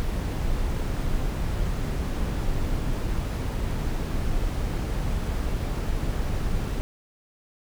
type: noise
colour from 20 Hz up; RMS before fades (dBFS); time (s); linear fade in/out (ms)
brown; -26; 0-6.81; 0
effects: none